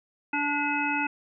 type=harmonic tone with a mistuned harmonic; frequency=290.4 Hz; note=D4; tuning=19 cents flat; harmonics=1 / 3 / 5 / 7 / 9; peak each=-31 / -30 / -31 / -36 / -29 dBFS; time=0.33-1.07 s; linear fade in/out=5 ms; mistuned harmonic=9; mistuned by=-29 cents; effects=none